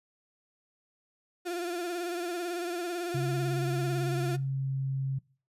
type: tone with vibrato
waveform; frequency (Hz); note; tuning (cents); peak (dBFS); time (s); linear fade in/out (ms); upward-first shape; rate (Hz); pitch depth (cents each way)
35% pulse; 349.2; F4; 0; -30; 1.45-4.37; 20; sine; 18; 55
type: tone with pitch glide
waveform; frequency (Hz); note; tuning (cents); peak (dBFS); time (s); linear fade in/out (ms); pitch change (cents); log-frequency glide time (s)
sine; 136 to 134.67; C#3 to C#3; -33 to -50; -28; 3.14-5.19; 10; -17; 4.17-4.71
effects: noise-tail reverb RT60 0.4 s tail -22 dB re dry + resampled to 32000 Hz